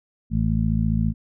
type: harmonic tone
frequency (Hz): 54.8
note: A1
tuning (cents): -6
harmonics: 1 / 2 / 3 / 4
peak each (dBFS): -24 / -24 / -24 / -24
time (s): 0.3-1.14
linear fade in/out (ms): 50
effects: none